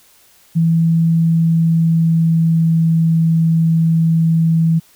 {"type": "tone with pitch glide", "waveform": "sine", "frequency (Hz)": [164.8, 163.47], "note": ["E3", "E3"], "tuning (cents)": [0, -14], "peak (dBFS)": -10, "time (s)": [0.55, 4.8], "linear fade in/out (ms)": 20, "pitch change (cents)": -14, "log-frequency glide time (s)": [1.1, 3.01], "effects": ["white hiss -50 dBFS RMS until 4.95 s"]}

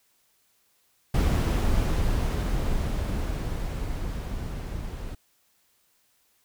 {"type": "noise with level ramp", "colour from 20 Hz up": "brown", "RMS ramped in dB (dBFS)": [-21, -35], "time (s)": [1.14, 5.15], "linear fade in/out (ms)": 5, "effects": ["white hiss -67 dBFS RMS until 6.44 s"]}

